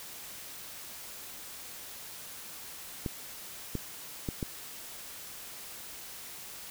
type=clicks; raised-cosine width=3 ms; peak=-19 dBFS; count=4; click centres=3.062 / 3.753 / 4.288 / 4.428 s; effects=white hiss -45 dBFS RMS until 6.7 s